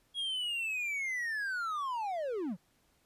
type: linear sweep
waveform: triangle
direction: down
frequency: 3322 to 153 Hz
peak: -31 dBFS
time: 0.14-2.57 s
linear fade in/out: 50 ms
effects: pink hiss -71 dBFS RMS until 3.05 s + resampled to 32000 Hz